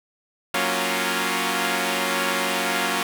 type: chord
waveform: 5% pulse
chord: Gb major seventh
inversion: none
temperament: equal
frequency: 185 / 233.1 / 277.2 / 349.2 Hz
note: Gb3 / Bb3 / Db4 / F4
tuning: 0 / 0 / 0 / 0 cents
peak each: -16 dBFS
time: 0.54-3.03 s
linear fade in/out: 2 ms
effects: none